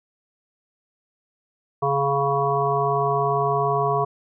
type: harmonic tone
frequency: 139.8 Hz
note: C#3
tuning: 15 cents sharp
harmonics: 1 / 3 / 5 / 7 / 8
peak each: -27 / -24 / -24 / -26 / -25 dBFS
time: 1.82-4.05 s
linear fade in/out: 10 ms
effects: none